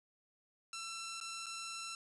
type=tone with dropouts; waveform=10% pulse; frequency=1344 Hz; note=E6; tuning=33 cents sharp; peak=-34 dBFS; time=0.73-1.95 s; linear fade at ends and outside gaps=2 ms; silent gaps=1.202-1.211 / 1.46-1.465 s; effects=resampled to 24000 Hz + 11-bit